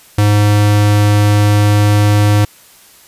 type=tone; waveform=square; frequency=103.83 Hz; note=G#2; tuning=in tune; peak=-8 dBFS; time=0.18-2.45 s; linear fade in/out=5 ms; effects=white hiss -43 dBFS RMS until 3.07 s + resampled to 32000 Hz